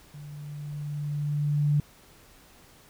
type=tone with level ramp; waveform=sine; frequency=146.83 Hz; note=D3; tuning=in tune; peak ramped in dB=-40 to -19 dBFS; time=0.14-1.8 s; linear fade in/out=2 ms; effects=pink hiss -55 dBFS RMS until 2.89 s